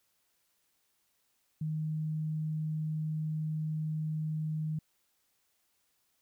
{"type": "tone", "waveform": "sine", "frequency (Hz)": 155.56, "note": "D#3", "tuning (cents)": 0, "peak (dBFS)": -31, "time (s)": [1.61, 4.79], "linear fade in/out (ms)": 5, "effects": ["white hiss -75 dBFS RMS until 6.21 s"]}